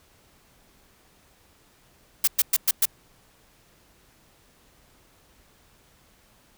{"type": "noise bursts", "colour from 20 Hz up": "blue", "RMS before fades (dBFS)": -19, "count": 5, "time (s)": [2.24, 2.855], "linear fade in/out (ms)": 5, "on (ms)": 35, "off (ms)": 110, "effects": ["pink hiss -59 dBFS RMS until 6.57 s"]}